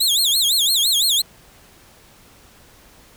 sawtooth tone with vibrato, 3729 Hz, A#7, in tune, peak -12 dBFS, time 0-1.22 s, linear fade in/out 10 ms, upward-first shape sine, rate 5.9 Hz, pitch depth 250 cents each way, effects pink hiss -49 dBFS RMS until 3.16 s

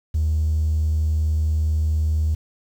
triangle tone, 77.78 Hz, D#2, in tune, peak -14 dBFS, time 0.14-2.35 s, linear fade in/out 10 ms, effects tanh soft clip ceiling -14 dBFS + 8-bit

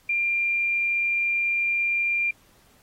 sine tone, 2387 Hz, D7, 28 cents sharp, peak -21 dBFS, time 0.09-2.31 s, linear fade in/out 5 ms, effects pink hiss -59 dBFS RMS until 2.82 s + AAC 48 kbps

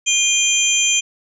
sine tone cluster, 2450 / 3170 / 6180 / 7150 Hz, D#7 / G7 / G8 / A8, -27 / +19 / -26 / +27 cents, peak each -19 dBFS, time 0.06-1.01 s, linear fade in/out 20 ms, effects tanh soft clip ceiling -3 dBFS

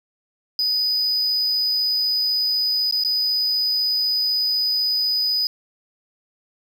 triangle tone with dropouts, 4978 Hz, D#8, in tune, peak -17 dBFS, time 0.59-5.47 s, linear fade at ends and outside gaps 1 ms, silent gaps 2.911-2.924 / 3.037-3.048 s, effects 8-bit

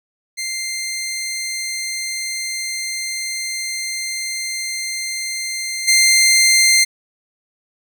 15% pulse tone with level steps, 2093 Hz, C7, in tune, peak -16 / -4 dBFS, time 0.37-6.85 s, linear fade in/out 20 ms, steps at 5.87 s, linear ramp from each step 20 ms, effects none

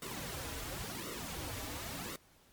pink noise with flanger, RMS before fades -42 dBFS, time 0.02-2.16 s, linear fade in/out 2 ms, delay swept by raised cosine 1.2 to 5.6 ms, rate 0.94 Hz, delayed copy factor -0.95, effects pink hiss -65 dBFS RMS until 2.52 s + MP3 96 kbps

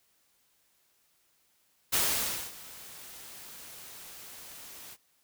white noise with ADSR envelope, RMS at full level -26 dBFS, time 1.92-4.97 s, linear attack 18 ms, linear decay 580 ms, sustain -21 dB, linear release 44 ms, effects white hiss -70 dBFS RMS until 5.23 s

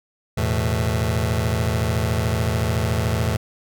sawtooth chord, E suspended fourth, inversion none, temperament just, 82.41 / 109.88 / 123.61 Hz, E2 / A2 / B2, 0 / -2 / +2 cents, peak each -19 / -18 / -22 dBFS, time 0.37-3.37 s, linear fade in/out 10 ms, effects none

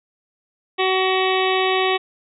harmonic tone, 376.3 Hz, F#4, 29 cents sharp, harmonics 1 / 2 / 3 / 5 / 6 / 7 / 8 / 9 / 10, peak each -20 / -23 / -25 / -27 / -28 / -28 / -29 / -30 / -30 dBFS, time 0.78-1.98 s, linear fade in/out 20 ms, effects none

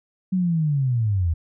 sine linear sweep, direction down, 190.1 to 77.78 Hz, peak -18 dBFS, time 0.32-1.34 s, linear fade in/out 10 ms, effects none

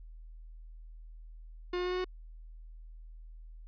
45% pulse tone with pitch steps, 357.3 / 359.8 / 362.3 / 364.8 / 367.3 Hz, F4 / F#4 / F#4 / F#4 / F#4, +40 / -48 / -36 / -24 / -13 cents, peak -31 dBFS, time 1.73-2.045 s, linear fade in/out 5 ms, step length 63 ms, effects added 40 Hz sine -46 dBFS peak until 3.67 s + resampled to 11025 Hz

